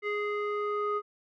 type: tone with low-pass filter sweep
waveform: square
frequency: 415.3 Hz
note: G#4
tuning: in tune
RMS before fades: -31 dBFS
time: 0.02-1.02 s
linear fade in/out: 50 ms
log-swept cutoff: 2100 to 1300 Hz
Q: 3.8
effects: none